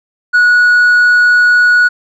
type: tone with hard clipping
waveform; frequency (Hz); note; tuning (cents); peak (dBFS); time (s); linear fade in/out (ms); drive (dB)
triangle; 1462; F#6; -21; -4; 0.33-1.89; 20; 1
effects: none